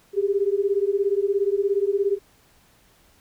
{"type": "beating tone pair", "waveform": "sine", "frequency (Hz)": [390.9, 407.9], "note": ["G4", "G#4"], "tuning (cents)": [-5, -31], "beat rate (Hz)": 17, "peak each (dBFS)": -22, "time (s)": [0.13, 2.19], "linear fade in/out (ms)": 50, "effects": ["pink hiss -58 dBFS RMS until 3.2 s"]}